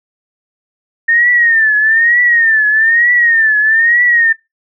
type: tone with vibrato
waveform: sine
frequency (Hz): 1823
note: A#6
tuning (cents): -39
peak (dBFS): -7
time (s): 1.08-4.33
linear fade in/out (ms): 10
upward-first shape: triangle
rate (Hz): 1.1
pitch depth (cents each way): 130
effects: noise-tail reverb RT60 0.2 s tail -22 dB re dry